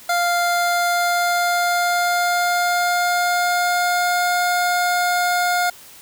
25% pulse tone with pitch glide, 698.5 to 711.9 Hz, F5 to F5, 0 to +33 cents, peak -13 dBFS, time 0.09-5.7 s, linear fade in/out 5 ms, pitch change +33 cents, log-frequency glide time 0.44-4.4 s, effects white hiss -43 dBFS RMS until 6.01 s

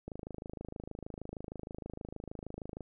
click train, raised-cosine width 2 ms, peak -28 dBFS, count 73, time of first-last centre 0.08-2.807 s, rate 26.4 Hz, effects none

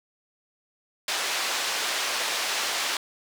white band-pass noise, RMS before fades -28 dBFS, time 1.08-2.97 s, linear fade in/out 2 ms, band 510 to 5000 Hz, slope 12 dB/octave, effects none

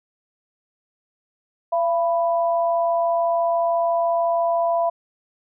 sine tone pair together, 678.5 / 987.8 Hz, E5 / B5, +50 / 0 cents, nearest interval perfect fifth, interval 650 cents, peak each -18 / -25 dBFS, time 1.72-4.9 s, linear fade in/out 10 ms, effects none

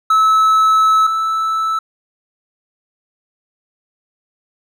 triangle tone pair in turn, 1300 / 1313.6 Hz, E6 / E6, -24 / -6 cents, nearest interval unison, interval 18 cents, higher second, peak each -7 / -13 dBFS, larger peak first, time 0.1-1.07 / 1.07-1.79 s, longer first, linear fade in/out 5 ms, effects none

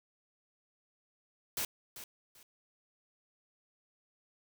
white noise with echo, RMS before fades -35 dBFS, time 1.57-1.65 s, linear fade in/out 2 ms, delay 390 ms, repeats 2, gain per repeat -12 dB, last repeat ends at 2.43 s, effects none

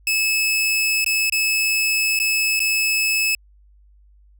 sawtooth tone with dropouts, 2598 Hz, E7, 26 cents flat, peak -14 dBFS, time 0.07-3.35 s, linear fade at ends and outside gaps 2 ms, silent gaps 1.045-1.062 / 1.298-1.323 / 2.191-2.199 / 2.594-2.602 s, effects added 50 Hz sine -49 dBFS peak until 4.39 s

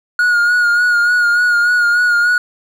triangle tone with vibrato, 1438 Hz, F#6, 50 cents flat, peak -8 dBFS, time 0.19-2.38 s, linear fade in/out 2 ms, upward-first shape sine, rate 3.4 Hz, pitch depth 34 cents each way, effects none

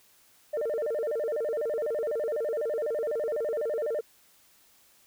sine tone with vibrato, 523.3 Hz, C5, in tune, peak -25 dBFS, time 0.53-4.01 s, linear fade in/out 10 ms, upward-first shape square, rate 12 Hz, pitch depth 240 cents each way, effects tanh soft clip ceiling -25 dBFS + white hiss -61 dBFS RMS until 5.06 s

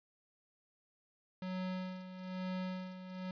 square tone with tremolo, 185 Hz, F#3, in tune, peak -37 dBFS, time 1.42-3.31 s, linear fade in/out 2 ms, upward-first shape sine, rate 1.1 Hz, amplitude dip 70%, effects resampled to 11025 Hz + 11-bit

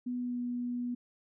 sine tone with pitch glide, 246.9 to 243.9 Hz, B3 to B3, 0 to -21 cents, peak -32 dBFS, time 0.06-0.95 s, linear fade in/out 10 ms, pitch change -21 cents, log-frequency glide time 0.17-0.4 s, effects none

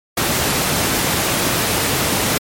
pink high-pass noise, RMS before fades -18 dBFS, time 0.17-2.38 s, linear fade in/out 5 ms, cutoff 100 Hz, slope 12 dB/octave, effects MP3 64 kbps

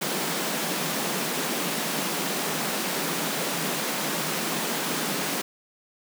pink high-pass noise, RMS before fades -28 dBFS, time 0.01-5.42 s, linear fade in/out 10 ms, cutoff 150 Hz, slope 96 dB/octave, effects none

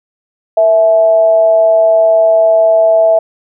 sine tone with amplitude modulation, 656 Hz, E5, 9 cents flat, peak -3 dBFS, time 0.57-3.19 s, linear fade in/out 5 ms, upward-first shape sine, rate 195 Hz, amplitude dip 45%, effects none

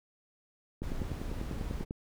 brown noise, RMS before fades -37 dBFS, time 0.82-1.85 s, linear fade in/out 20 ms
click train, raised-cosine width 3 ms, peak -23 dBFS, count 12, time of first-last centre 0.82-1.909 s, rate 10.1 Hz
effects none

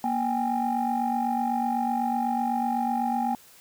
sine tone cluster, 238.7 / 777 / 825 Hz, A#3 / G5 / G#5, +41 / -16 / -12 cents, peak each -27 dBFS, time 0.04-3.35 s, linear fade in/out 2 ms, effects tanh soft clip ceiling -17 dBFS + white hiss -53 dBFS RMS until 3.6 s

